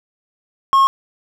triangle tone, 1084 Hz, C#6, 39 cents flat, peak -7 dBFS, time 0.73-0.87 s, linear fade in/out 0 ms, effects none

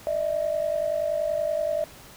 sine tone pair together, 600 / 650.5 Hz, D5 / E5, +37 / -23 cents, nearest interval minor second, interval 140 cents, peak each -25 / -26 dBFS, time 0.07-1.84 s, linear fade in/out 0 ms, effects tanh soft clip ceiling -15 dBFS + pink hiss -47 dBFS RMS until 2.16 s

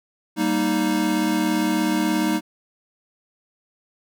square chord, Eb major, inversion first, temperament equal, 196 / 233.1 / 311.1 Hz, G3 / Bb3 / Eb4, 0 / 0 / 0 cents, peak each -26 / -26 / -22 dBFS, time 0.36-2.41 s, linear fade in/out 50 ms, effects none

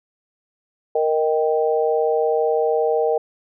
sine chord, Eb major, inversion second, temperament equal, 466.2 / 622.3 / 784 Hz, Bb4 / Eb5 / G5, 0 / 0 / 0 cents, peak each -18 / -22 / -24 dBFS, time 0.95-3.18 s, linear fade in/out 5 ms, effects none

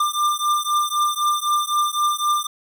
square beating tone pair, 1192 / 1195.9 Hz, D6 / D6, +25 / +31 cents, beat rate 3.9 Hz, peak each -22 dBFS, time 0-2.47 s, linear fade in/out 5 ms, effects none

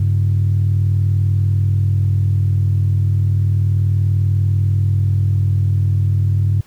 sine tone pair together, 98.3 / 138.62 Hz, G2 / C#3, +5 / 0 cents, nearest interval tritone, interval 595 cents, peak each -12 / -19 dBFS, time 0-6.61 s, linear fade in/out 5 ms, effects tanh soft clip ceiling -7 dBFS + pink hiss -51 dBFS RMS until 6.66 s

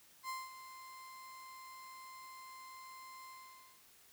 35% pulse tone with ADSR envelope, 1043 Hz, C6, 6 cents flat, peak -37 dBFS, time 0.23-3.83 s, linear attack 60 ms, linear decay 200 ms, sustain -12 dB, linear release 540 ms, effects white hiss -64 dBFS RMS until 4.12 s

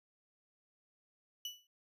35% pulse tone with exponential decay, 2960 Hz, F#7, in tune, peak -35 dBFS, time 1.45-1.67 s, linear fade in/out 2 ms, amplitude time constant 47 ms, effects resampled to 32000 Hz

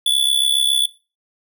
square tone with amplitude modulation, 3449 Hz, A7, 35 cents flat, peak -11 dBFS, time 0.06-0.86 s, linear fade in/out 5 ms, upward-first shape sine, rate 67.2 Hz, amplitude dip 75%, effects noise-tail reverb RT60 0.3 s tail -17 dB re dry

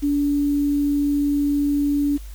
sine tone with quantisation, 287.8 Hz, D4, 35 cents flat, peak -17 dBFS, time 0.02-2.18 s, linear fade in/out 20 ms, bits 7, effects added 50 Hz sine -33 dBFS peak until 2.34 s + white hiss -49 dBFS RMS until 2.34 s

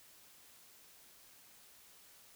silence, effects white hiss -61 dBFS RMS until 2.35 s

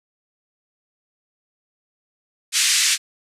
white band-pass noise, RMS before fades -18 dBFS, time 2.52-2.98 s, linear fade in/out 50 ms, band 1800 to 8300 Hz, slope 24 dB/octave, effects resampled to 32000 Hz

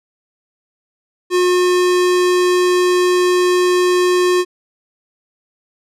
square tone, 360.4 Hz, F#4, 45 cents flat, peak -12 dBFS, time 1.3-4.45 s, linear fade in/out 50 ms, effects low-pass 10000 Hz 12 dB/octave

